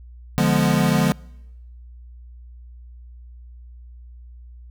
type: chord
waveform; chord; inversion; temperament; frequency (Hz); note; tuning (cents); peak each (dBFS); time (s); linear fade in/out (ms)
square; D diminished seventh; none; equal; 146.83 / 174.61 / 207.7 / 246.9; D3 / F3 / Ab3 / Cb4; 0 / 0 / 0 / 0; -22 / -21 / -22 / -24; 0.38-1.12; 0
effects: noise-tail reverb RT60 1.0 s tail -26 dB re dry + added 60 Hz sine -39 dBFS peak until 4.7 s